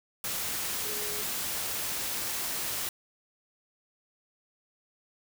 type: tone in noise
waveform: sine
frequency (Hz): 419.4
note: G#4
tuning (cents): +17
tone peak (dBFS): -41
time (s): 0.85-1.22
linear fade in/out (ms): 2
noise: white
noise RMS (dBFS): -33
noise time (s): 0.24-2.89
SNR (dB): -11
effects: none